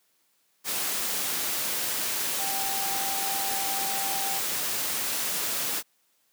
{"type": "tone in noise", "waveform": "sine", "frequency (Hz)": 784, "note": "G5", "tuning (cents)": 0, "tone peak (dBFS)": -33, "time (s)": [2.37, 4.41], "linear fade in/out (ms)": 50, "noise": "white", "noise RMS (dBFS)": -29, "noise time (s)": [0.64, 5.83], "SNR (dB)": -7, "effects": ["white hiss -69 dBFS RMS until 6.32 s", "high-pass 150 Hz 12 dB/octave"]}